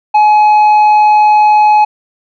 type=tone with tanh clipping; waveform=sine; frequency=846 Hz; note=G#5; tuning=32 cents sharp; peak=-5 dBFS; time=0.14-1.85 s; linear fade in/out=10 ms; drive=5 dB; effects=none